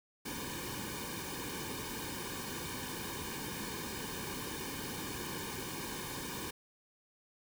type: noise with comb filter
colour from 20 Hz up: pink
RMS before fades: -41 dBFS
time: 0.25-6.51 s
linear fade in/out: 10 ms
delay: 1.5 ms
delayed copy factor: -0.9
effects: none